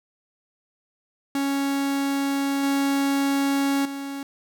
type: tone with level steps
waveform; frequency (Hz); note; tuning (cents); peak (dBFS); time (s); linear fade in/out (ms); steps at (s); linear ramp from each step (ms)
45% pulse; 277.3; C#4; +1; -22 / -20 / -30; 1.35-4.23; 2; 2.63 / 3.85; 5
effects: none